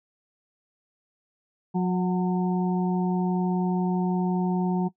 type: harmonic tone with a mistuned harmonic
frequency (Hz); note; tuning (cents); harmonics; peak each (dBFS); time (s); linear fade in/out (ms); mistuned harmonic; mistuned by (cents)
181.2; F#3; -36; 1 / 2 / 4 / 5; -22 / -30 / -34 / -34; 1.74-4.89; 20; 4; +31
effects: noise-tail reverb RT60 0.1 s tail -19 dB re dry